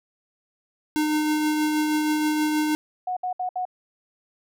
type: tone with tremolo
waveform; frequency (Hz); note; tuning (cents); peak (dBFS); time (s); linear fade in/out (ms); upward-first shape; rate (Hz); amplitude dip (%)
square; 304.9; D#4; -35; -20; 0.96-2.75; 0; triangle; 6.3; 30
type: tone bursts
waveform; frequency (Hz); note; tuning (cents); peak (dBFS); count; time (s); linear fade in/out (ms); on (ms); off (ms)
sine; 732; F#5; -19; -24; 4; 3.07-3.653; 5; 97; 65
effects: none